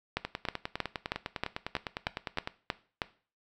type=two click trains; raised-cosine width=0.3 ms; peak=-17 / -13 dBFS; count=23 / 10; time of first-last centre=0.25-2.474 / 0.17-3.018 s; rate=9.89 / 3.16 Hz; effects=noise-tail reverb RT60 0.4 s tail -17 dB re dry